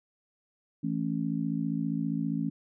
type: chord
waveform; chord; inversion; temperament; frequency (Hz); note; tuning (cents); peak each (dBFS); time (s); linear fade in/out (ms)
sine; A major; second; just; 165 / 220 / 275; E3 / A3 / C#4; +2 / 0 / -14; -32; 0.83-2.5; 10
effects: none